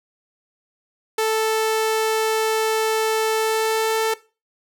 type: tone with pitch glide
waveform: sawtooth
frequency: 440 to 443.3 Hz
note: A4 to A4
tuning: 0 to +13 cents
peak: -14 dBFS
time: 1.18-4.14 s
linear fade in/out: 5 ms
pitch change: +13 cents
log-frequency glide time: 3.36-4 s
effects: noise-tail reverb RT60 0.3 s tail -18 dB re dry